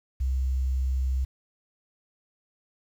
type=tone; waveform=sine; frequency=65.1 Hz; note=C2; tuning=8 cents flat; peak=-23 dBFS; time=0.2-1.25 s; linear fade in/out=10 ms; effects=9-bit